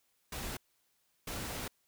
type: noise bursts at uneven times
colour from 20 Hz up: pink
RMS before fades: -40 dBFS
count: 2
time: 0.32-0.57 / 1.27-1.68 s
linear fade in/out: 5 ms
effects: white hiss -75 dBFS RMS until 1.87 s